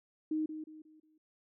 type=tone with echo; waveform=sine; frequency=311.1 Hz; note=D#4; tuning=in tune; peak=-30 dBFS; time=0.31-0.46 s; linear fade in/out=5 ms; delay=180 ms; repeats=4; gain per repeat=-9 dB; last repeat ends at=1.18 s; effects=none